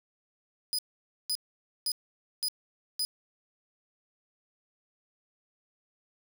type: tone bursts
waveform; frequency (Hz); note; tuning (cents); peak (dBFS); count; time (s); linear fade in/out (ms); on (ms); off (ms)
sawtooth; 4978; D#8; 0; -25; 5; 0.73-3.05; 0; 56; 510
effects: none